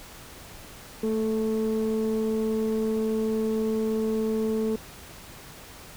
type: tone pair together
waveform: sine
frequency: 221.2 / 438.2 Hz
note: A3 / A4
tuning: +9 / -7 cents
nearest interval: octave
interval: 1184 cents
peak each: -24 dBFS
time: 1.03-4.76 s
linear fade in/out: 5 ms
effects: tanh soft clip ceiling -20 dBFS + pink hiss -45 dBFS RMS until 5.96 s